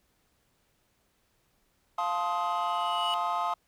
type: chord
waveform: triangle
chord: F dominant seventh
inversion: none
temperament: just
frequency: 698.5 / 873.1 / 1047.7 / 1257.2 Hz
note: F5 / A5 / C6 / Eb6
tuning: 0 / -14 / +2 / +18 cents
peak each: -30 dBFS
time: 1.98-3.54 s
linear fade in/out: 5 ms
type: tone with exponential growth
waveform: triangle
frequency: 2939 Hz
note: F#7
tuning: 12 cents flat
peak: -26 dBFS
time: 2.03-3.14 s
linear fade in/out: 0 ms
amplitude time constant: 240 ms
effects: tanh soft clip ceiling -19 dBFS + pink hiss -71 dBFS RMS until 3.67 s